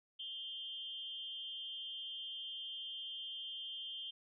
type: tone with amplitude modulation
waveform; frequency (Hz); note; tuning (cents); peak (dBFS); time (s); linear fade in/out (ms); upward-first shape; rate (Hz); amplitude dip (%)
sine; 3156; G7; +11; -39; 0.19-4.11; 10; sine; 285; 75
effects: none